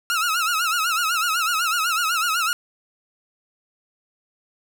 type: tone with vibrato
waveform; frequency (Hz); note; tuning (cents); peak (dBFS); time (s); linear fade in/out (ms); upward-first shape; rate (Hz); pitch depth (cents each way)
sawtooth; 1350; E6; +41; -16; 0.1-2.53; 0; sine; 8; 120
effects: none